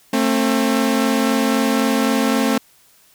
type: tone pair together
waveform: sawtooth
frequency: 222.9 / 266.7 Hz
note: A3 / C4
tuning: +23 / +33 cents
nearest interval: minor third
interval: 310 cents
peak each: -14 dBFS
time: 0.13-2.58 s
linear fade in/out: 5 ms
effects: white hiss -53 dBFS RMS until 3.14 s